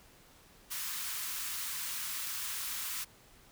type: high-pass noise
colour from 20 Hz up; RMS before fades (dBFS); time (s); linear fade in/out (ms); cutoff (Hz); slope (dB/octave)
white; -38; 0.7-3.05; 20; 980; 48
effects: pink hiss -60 dBFS RMS until 3.51 s